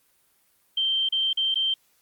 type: tone with dropouts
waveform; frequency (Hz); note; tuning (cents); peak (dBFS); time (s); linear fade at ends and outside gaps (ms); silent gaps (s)
sine; 3136; G7; 0; -21; 0.77-1.74; 5; 1.089-1.123 / 1.331-1.372 / 1.544-1.556
effects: white hiss -65 dBFS RMS until 2.01 s + Opus 32 kbps